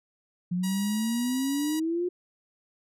sine exponential sweep, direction up, 174.61 to 362.1 Hz, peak -25 dBFS, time 0.51-2.09 s, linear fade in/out 10 ms
5% pulse tone with pitch glide, 958 to 964.7 Hz, A#5 to B5, +47 to -41 cents, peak -23 dBFS, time 0.63-1.8 s, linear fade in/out 10 ms, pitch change +12 cents, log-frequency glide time 1.23-1.38 s
effects none

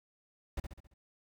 brown noise with echo, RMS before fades -35 dBFS, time 0.57-0.6 s, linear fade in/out 5 ms, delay 68 ms, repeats 5, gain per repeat -6 dB, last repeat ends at 0.94 s, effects none

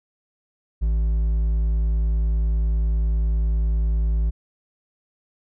triangle tone with hard clipping, 55 Hz, A1, in tune, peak -19 dBFS, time 0.81-4.31 s, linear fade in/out 20 ms, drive 7 dB, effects none

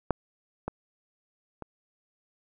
clicks, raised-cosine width 1 ms, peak -9 / -17 / -24 dBFS, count 3, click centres 0.107 / 0.68 / 1.623 s, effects none

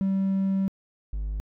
triangle tone pair in turn, 193.2 / 51.17 Hz, G3 / G#1, -25 / -25 cents, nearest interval octave + major seventh, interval 2300 cents, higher first, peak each -19 / -25 dBFS, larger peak first, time 0.01-0.68 / 1.13-1.4 s, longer first, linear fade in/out 0 ms, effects tanh soft clip ceiling -16 dBFS

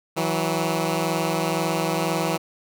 10% pulse tone pair together, 163.02 / 185 Hz, E3 / F#3, -19 / 0 cents, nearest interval major second, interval 219 cents, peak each -15 / -18 dBFS, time 0.16-2.38 s, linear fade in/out 20 ms, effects none

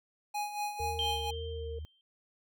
square tone with tremolo, 830.6 Hz, G#5, in tune, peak -32 dBFS, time 0.34-1.31 s, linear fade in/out 10 ms, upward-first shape sine, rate 4.3 Hz, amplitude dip 65%
sine tone, 460 Hz, A#4, 23 cents flat, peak -39 dBFS, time 0.79-1.79 s, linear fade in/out 5 ms
sine tone with vibrato, 77.8 Hz, D#2, in tune, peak -38 dBFS, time 0.8-1.85 s, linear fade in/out 0 ms, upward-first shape sine, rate 1.9 Hz, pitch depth 53 cents each way
sine tone with exponential decay, 3143 Hz, G7, 4 cents sharp, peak -29 dBFS, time 0.99-2.01 s, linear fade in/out 1 ms, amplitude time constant 220 ms
effects none

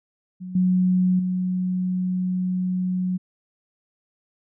sine tone with level steps, 183.2 Hz, F#3, 17 cents flat, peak -31 / -16 / -21 dBFS, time 0.4-3.18 s, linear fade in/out 20 ms, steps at 0.55 / 1.19 s, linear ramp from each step 5 ms, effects none

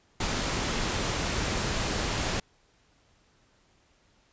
pink noise, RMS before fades -29 dBFS, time 0.2-2.4 s, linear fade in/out 5 ms, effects pink hiss -65 dBFS RMS until 4.32 s + resampled to 16000 Hz

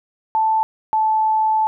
sine tone pair in turn, 880 / 872.4 Hz, A5 / A5, 0 / -15 cents, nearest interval unison, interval 15 cents, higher first, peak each -14 dBFS, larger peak neither, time 0.35-0.63 / 0.93-1.67 s, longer second, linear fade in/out 0 ms, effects none

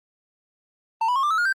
triangle tone with pitch steps, 899 / 986 / 1081.5 / 1186.2 / 1301.1 / 1427.1 / 1565.2 Hz, A5 / B5 / C#6 / D6 / E6 / F6 / G6, +37 / -3 / -43 / +17 / -23 / +37 / -3 cents, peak -17 dBFS, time 1.01-1.528 s, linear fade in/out 5 ms, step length 74 ms, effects Opus 32 kbps

